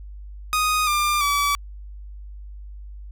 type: tone with pitch steps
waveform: sawtooth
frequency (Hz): 1244.5 / 1195.2 / 1147.8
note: D#6 / D6 / D6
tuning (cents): 0 / +30 / -40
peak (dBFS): -15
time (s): 0.53-1.55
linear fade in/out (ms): 0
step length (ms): 340
effects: added 50 Hz sine -35 dBFS peak until 3.11 s

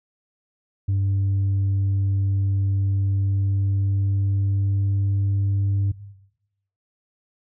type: tone with pitch glide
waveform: sine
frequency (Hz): 98 to 99.14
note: G2 to G2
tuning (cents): 0 to +20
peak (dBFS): -16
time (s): 0.88-5.92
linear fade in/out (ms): 10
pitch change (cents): +20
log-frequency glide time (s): 2.95-5.36
effects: noise-tail reverb RT60 0.9 s tail -18 dB re dry + tanh soft clip ceiling -17 dBFS

